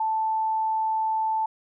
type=tone; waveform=sine; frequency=880 Hz; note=A5; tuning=in tune; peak=-22 dBFS; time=0-1.46 s; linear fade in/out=5 ms; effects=none